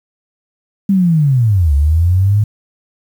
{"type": "linear two-way sweep", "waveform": "sine", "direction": "down then up", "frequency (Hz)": [201.2, 68.9, 107.6], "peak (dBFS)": -8, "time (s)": [0.89, 2.44], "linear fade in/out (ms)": 5, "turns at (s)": 1.74, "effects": ["7-bit"]}